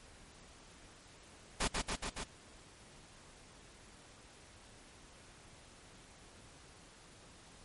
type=noise with echo; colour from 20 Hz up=pink; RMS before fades=-33 dBFS; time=1.6-1.68 s; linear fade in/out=10 ms; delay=140 ms; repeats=4; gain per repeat=-2 dB; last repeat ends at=2.24 s; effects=pink hiss -58 dBFS RMS until 7.64 s + MP3 48 kbps